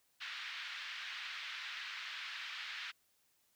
pink band-pass noise, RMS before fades -45 dBFS, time 0.2-2.92 s, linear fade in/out 20 ms, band 1500 to 4000 Hz, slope 24 dB/octave, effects white hiss -75 dBFS RMS until 3.55 s

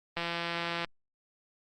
click train, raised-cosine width 0.3 ms, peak -17 dBFS, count 116, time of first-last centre 0.17-0.846 s, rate 170 Hz, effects Opus 24 kbps

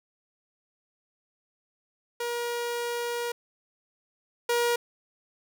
sawtooth tone pair in turn, 476.4 / 476.4 Hz, A#4 / A#4, +38 / +38 cents, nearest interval unison, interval 0 cents, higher neither, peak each -25 / -19 dBFS, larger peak second, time 2.2-3.32 / 4.49-4.76 s, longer first, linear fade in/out 5 ms, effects none

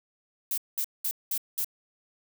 violet noise bursts, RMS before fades -29 dBFS, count 5, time 0.51-1.645 s, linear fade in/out 2 ms, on 67 ms, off 200 ms, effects none

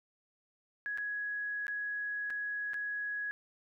sine tone with dropouts, 1671 Hz, G#6, 10 cents sharp, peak -34 dBFS, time 0.86-3.31 s, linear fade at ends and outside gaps 0 ms, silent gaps 0.975-0.983 / 1.668-1.681 / 2.301-2.305 / 2.734-2.742 s, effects none

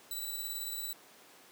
5% pulse tone with tremolo, 3953 Hz, B7, 1 cent sharp, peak -28 dBFS, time 0.11-0.93 s, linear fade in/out 2 ms, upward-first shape square, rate 18 Hz, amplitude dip 25%, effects pink hiss -57 dBFS RMS until 1.51 s + high-pass 300 Hz 12 dB/octave

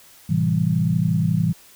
sine chord, A minor seventh, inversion none, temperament equal, 110 / 130.81 / 164.81 / 196 Hz, A2 / C3 / E3 / G3, 0 / 0 / 0 / 0 cents, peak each -24 / -25 / -19 / -25 dBFS, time 0.29-1.53 s, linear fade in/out 10 ms, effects white hiss -49 dBFS RMS until 1.75 s

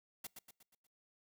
white noise with echo, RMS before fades -45 dBFS, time 0.24-0.27 s, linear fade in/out 5 ms, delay 120 ms, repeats 5, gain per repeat -6 dB, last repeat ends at 0.87 s, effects noise-tail reverb RT60 0.5 s tail -26 dB re dry

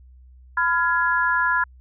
sine chord, F diminished, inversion second, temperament just, 1005.8 / 1396.9 / 1676.3 Hz, Cb6 / F6 / Ab6, +31 / 0 / +16 cents, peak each -22 dBFS, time 0.57-1.64 s, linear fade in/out 5 ms, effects added 63 Hz sine -45 dBFS peak until 1.8 s

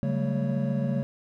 triangle tone cluster, 139.7 / 182.7 / 197.5 / 225.3 / 555 Hz, C#3 / F#3 / G3 / A3 / C#5, +14 / -22 / +13 / +41 / +2 cents, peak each -26 / -33 / -29 / -28 / -33 dBFS, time 0.03-1.03 s, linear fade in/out 0 ms, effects none

